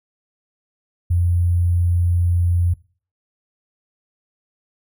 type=tone with sample-and-hold; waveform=sine; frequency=87.31 Hz; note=F2; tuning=in tune; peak=-14 dBFS; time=1.1-2.74 s; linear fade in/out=10 ms; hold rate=11025 Hz; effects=noise-tail reverb RT60 0.4 s tail -21 dB re dry